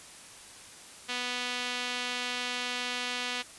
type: tone with band-pass filter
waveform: sawtooth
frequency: 246.9 Hz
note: B3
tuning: in tune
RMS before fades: -34 dBFS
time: 1.08-3.43 s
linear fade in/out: 20 ms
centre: 3200 Hz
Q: 1.3
effects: white hiss -49 dBFS RMS until 3.58 s + resampled to 24000 Hz